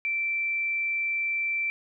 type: tone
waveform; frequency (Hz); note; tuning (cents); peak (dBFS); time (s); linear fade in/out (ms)
sine; 2340; D7; -7; -25; 0.05-1.7; 0
effects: none